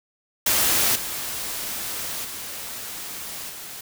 white noise with level steps, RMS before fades -20 / -30 / -34 / -37 dBFS, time 0.46-3.81 s, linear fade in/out 5 ms, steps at 0.95 / 2.24 / 3.49 s, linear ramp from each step 10 ms, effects none

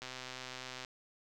click train, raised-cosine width 0.2 ms, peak -26 dBFS, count 107, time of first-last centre 0.02-0.848 s, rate 128 Hz, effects none

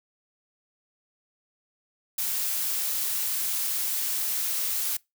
blue noise, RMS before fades -28 dBFS, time 2.18-4.97 s, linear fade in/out 5 ms, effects noise-tail reverb RT60 0.2 s tail -24 dB re dry

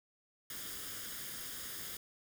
white noise with comb filter, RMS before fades -44 dBFS, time 0.5-1.97 s, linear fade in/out 2 ms, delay 0.59 ms, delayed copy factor +0.6, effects none

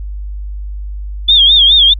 sine tone with vibrato, 3435 Hz, A7, 42 cents flat, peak -4 dBFS, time 1.28-1.94 s, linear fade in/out 10 ms, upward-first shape sine, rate 4.8 Hz, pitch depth 130 cents each way, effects added 50 Hz sine -20 dBFS peak until 1.99 s

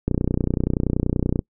click train, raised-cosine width 3 ms, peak -7 dBFS, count 41, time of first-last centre 0.08-1.391 s, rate 30.5 Hz, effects noise-tail reverb RT60 0.1 s tail -26 dB re dry

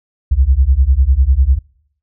sine beating tone pair, 61.4 / 71.4 Hz, B1 / D2, -9 / -48 cents, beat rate 10 Hz, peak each -11 dBFS, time 0.31-1.59 s, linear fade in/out 10 ms, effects noise-tail reverb RT60 0.7 s tail -26 dB re dry

